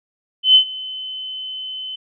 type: tone with ADSR envelope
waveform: sine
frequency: 3045 Hz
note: F#7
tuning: 49 cents sharp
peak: -5 dBFS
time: 0.43-1.96 s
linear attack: 120 ms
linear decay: 91 ms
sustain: -21 dB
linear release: 10 ms
effects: none